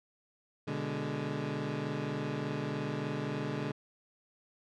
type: chord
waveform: 20% pulse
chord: G# diminished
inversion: first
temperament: equal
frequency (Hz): 123.47 / 146.83 / 207.7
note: B2 / D3 / G#3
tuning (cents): 0 / 0 / 0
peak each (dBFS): -35 / -31 / -34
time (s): 0.67-3.72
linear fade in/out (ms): 10
effects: low-pass 4000 Hz 12 dB/octave